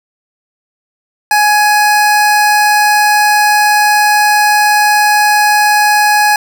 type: tone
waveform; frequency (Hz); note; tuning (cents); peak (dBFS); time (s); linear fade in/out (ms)
25% pulse; 837; G#5; +13; -3; 1.31-6.36; 2
effects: none